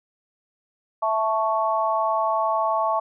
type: chord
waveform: sine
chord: A major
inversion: second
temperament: equal with one note detuned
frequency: 659.3 / 877.5 / 1108.7 Hz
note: E5 / A5 / C#6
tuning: 0 / -5 / 0 cents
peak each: -24 dBFS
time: 1.02-3 s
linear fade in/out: 10 ms
effects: none